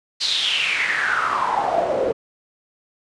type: noise with band-pass filter sweep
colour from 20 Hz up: pink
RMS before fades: -21 dBFS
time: 0.2-2.13 s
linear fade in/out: 20 ms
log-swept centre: 4400 to 450 Hz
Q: 6.6
effects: resampled to 22050 Hz